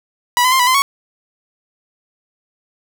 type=tone with pitch steps; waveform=sawtooth; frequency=977 / 1016 / 1052 / 985 / 1032 / 1111 Hz; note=B5 / B5 / C6 / B5 / C6 / C#6; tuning=-19 / +49 / +9 / -5 / -24 / +4 cents; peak=-7 dBFS; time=0.37-0.82 s; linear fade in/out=0 ms; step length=75 ms; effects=none